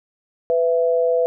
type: tone pair together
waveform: sine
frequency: 498.9 / 666 Hz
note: B4 / E5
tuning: +17 / +18 cents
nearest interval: perfect fourth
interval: 501 cents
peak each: -16 / -21 dBFS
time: 0.5-1.26 s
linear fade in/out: 0 ms
effects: none